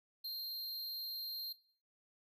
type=tone with amplitude modulation; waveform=square; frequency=4186 Hz; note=C8; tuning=in tune; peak=-39 dBFS; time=0.24-1.53 s; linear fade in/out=10 ms; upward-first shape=sine; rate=297 Hz; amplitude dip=35%; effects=noise-tail reverb RT60 0.5 s tail -18 dB re dry